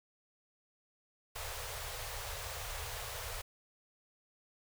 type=band-stop noise; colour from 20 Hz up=pink; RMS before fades=-42 dBFS; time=1.35-3.42 s; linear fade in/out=10 ms; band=120 to 450 Hz; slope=48 dB/octave; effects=none